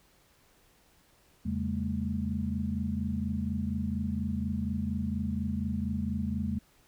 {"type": "tone cluster", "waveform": "sine", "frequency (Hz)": [83.4, 136.5, 201.7, 225.9], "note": ["E2", "C#3", "G3", "A3"], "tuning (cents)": [21, -26, 50, 46], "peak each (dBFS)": [-34, -40, -33, -34], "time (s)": [1.45, 6.59], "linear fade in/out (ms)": 10, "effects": ["pink hiss -64 dBFS RMS until 6.87 s"]}